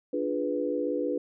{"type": "chord", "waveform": "sine", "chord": "D diminished seventh", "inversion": "none", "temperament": "equal", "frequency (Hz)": [293.7, 349.2, 415.3, 493.9], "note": ["D4", "F4", "Ab4", "Cb5"], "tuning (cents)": [0, 0, 0, 0], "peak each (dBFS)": [-31, -34, -34, -30], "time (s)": [0.13, 1.18], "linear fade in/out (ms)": 5, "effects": []}